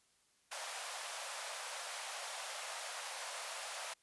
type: high-pass noise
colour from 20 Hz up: pink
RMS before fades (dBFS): -44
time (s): 0.51-3.94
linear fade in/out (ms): 10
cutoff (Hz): 560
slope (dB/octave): 48
effects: white hiss -73 dBFS RMS until 4.02 s + resampled to 24000 Hz